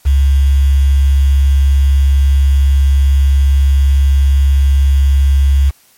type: tone with quantisation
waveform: sine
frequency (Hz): 68.8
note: C#2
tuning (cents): -12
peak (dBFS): -6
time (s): 0.05-5.71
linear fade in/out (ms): 20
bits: 5
effects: white hiss -49 dBFS RMS until 5.97 s + MP3 64 kbps